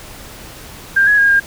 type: tone with pitch steps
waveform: sine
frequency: 1595 / 1674 / 1628 / 1611 Hz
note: G6 / G#6 / G#6 / G6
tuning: +30 / +13 / -35 / +47 cents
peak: -8 dBFS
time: 0.96-1.4 s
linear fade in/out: 10 ms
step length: 110 ms
effects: pink hiss -35 dBFS RMS until 1.46 s